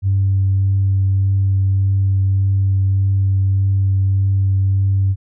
sine tone with vibrato, 97 Hz, G2, 18 cents flat, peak -11 dBFS, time 0.02-5.16 s, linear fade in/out 50 ms, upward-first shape triangle, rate 1.7 Hz, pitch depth 12 cents each way, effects tanh soft clip ceiling -8 dBFS

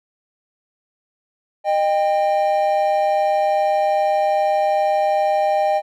triangle tone pair together, 615 / 792.5 Hz, D#5 / G5, -20 / +19 cents, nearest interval major third, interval 439 cents, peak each -16 dBFS, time 1.64-5.82 s, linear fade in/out 50 ms, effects none

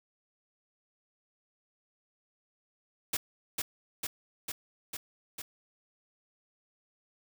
white noise with echo, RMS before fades -31 dBFS, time 3.13-3.17 s, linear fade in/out 5 ms, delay 450 ms, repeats 5, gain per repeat -2 dB, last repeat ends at 5.42 s, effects none

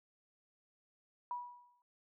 sine tone with exponential decay, 974 Hz, B5, 24 cents flat, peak -35 dBFS, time 1.31-1.82 s, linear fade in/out 1 ms, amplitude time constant 110 ms, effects none

